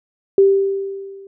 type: tone with level ramp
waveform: sine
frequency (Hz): 392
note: G4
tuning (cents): 0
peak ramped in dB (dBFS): -6 to -36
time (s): 0.38-1.27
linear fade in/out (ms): 2
effects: none